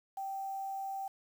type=tone with quantisation; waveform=sine; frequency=779 Hz; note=G5; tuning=11 cents flat; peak=-36 dBFS; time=0.17-1.08 s; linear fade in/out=5 ms; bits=9; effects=none